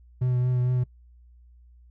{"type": "tone with vibrato", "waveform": "triangle", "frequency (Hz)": 125.1, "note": "B2", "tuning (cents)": 23, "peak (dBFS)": -19, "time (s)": [0.21, 0.84], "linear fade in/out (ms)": 10, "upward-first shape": "triangle", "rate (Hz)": 4.4, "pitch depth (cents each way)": 22, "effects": ["noise-tail reverb RT60 0.1 s tail -22 dB re dry", "added 60 Hz sine -50 dBFS peak until 1.9 s"]}